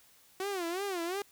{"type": "tone with vibrato", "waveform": "sawtooth", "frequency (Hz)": 367.6, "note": "F#4", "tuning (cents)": -11, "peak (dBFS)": -29, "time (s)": [0.4, 1.22], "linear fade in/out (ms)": 2, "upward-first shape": "sine", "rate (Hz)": 2.8, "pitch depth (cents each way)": 170, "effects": ["white hiss -62 dBFS RMS until 1.31 s"]}